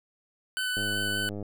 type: tone with vibrato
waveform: 25% pulse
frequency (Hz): 1505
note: F#6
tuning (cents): +29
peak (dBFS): -24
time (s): 0.57-1.29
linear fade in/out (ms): 0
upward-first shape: sine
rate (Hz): 5.2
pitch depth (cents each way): 12
type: click train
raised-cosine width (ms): 2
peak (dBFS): -24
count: 68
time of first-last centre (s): 0.77-1.427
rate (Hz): 102
effects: none